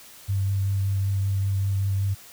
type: tone with vibrato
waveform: sine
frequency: 98 Hz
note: G2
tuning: in tune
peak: -21 dBFS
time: 0.28-2.15 s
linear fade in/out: 20 ms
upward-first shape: triangle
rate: 5.2 Hz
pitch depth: 16 cents each way
effects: white hiss -47 dBFS RMS until 2.32 s